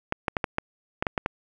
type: clicks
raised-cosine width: 0.5 ms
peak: -9 dBFS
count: 9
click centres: 0.124 / 0.282 / 0.368 / 0.442 / 0.584 / 1.025 / 1.068 / 1.178 / 1.261 s
effects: none